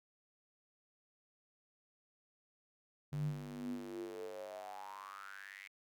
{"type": "tone with high-pass filter sweep", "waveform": "square", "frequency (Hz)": 49, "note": "G1", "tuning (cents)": 0, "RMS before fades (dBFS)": -45, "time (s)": [3.12, 5.68], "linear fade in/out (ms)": 10, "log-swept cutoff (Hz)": [130, 2200], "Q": 8.7, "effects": []}